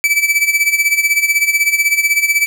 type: tone with tremolo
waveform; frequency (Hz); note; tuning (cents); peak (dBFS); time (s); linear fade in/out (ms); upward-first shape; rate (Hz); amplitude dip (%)
45% pulse; 2309; D7; -30; -8; 0.04-2.46; 0; sine; 16; 75
effects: none